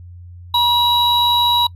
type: tone pair together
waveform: triangle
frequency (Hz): 962 / 3875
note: B5 / B7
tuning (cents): -46 / -34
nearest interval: 2 octaves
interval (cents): 2412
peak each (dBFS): -13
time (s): 0.54-1.67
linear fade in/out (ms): 5
effects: noise-tail reverb RT60 0.1 s tail -25 dB re dry + added 88 Hz sine -34 dBFS peak until 1.75 s